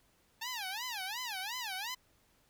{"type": "tone with vibrato", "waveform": "10% pulse", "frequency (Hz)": 870, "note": "A5", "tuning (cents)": -20, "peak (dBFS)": -29, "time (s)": [0.41, 1.95], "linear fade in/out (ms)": 10, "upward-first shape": "sine", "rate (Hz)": 2.8, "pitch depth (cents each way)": 270, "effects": ["pink hiss -70 dBFS RMS until 2.49 s"]}